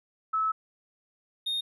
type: tone pair in turn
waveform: sine / triangle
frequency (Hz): 1300 / 3691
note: E6 / A#7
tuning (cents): -24 / -18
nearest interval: octave + tritone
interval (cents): 1806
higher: second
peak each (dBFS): -24 / -26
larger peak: first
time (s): 0.33-0.52 / 1.46-1.61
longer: first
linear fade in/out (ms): 10
effects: resampled to 32000 Hz